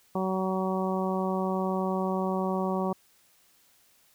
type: harmonic tone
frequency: 188.3 Hz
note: F#3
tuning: 31 cents sharp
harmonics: 1 / 2 / 3 / 4 / 5 / 6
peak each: -29 / -32 / -34 / -35 / -36 / -37 dBFS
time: 0.15-2.93 s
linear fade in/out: 5 ms
effects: white hiss -63 dBFS RMS until 4.14 s